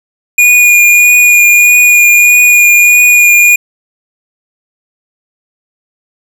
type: tone with vibrato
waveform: square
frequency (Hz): 2440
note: D#7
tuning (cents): -34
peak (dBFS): -3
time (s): 0.38-3.56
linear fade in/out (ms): 5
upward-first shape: triangle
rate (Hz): 1.6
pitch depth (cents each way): 17
effects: none